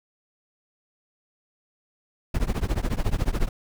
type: noise with tremolo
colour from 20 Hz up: brown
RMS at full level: -20 dBFS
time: 2.34-3.49 s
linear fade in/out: 5 ms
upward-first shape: triangle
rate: 14 Hz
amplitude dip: 100%
effects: none